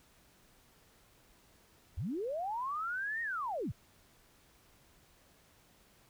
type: linear two-way sweep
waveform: sine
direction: up then down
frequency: 59.3 to 1879 to 59.3 Hz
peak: -34 dBFS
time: 1.97-3.72 s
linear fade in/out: 10 ms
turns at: 3.22 s
effects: pink hiss -65 dBFS RMS until 6.09 s